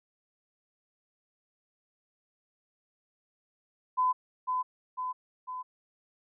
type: tone with echo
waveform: sine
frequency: 1011 Hz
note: B5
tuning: 40 cents sharp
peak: -23 dBFS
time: 3.97-4.13 s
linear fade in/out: 20 ms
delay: 500 ms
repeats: 3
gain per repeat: -4 dB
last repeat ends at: 5.63 s
effects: none